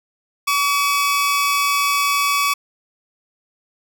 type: tone pair together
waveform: sawtooth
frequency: 1138 / 2571 Hz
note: C#6 / E7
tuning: +45 / -44 cents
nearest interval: octave + major second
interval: 1411 cents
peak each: -13 / -20 dBFS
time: 0.47-2.54 s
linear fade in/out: 10 ms
effects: none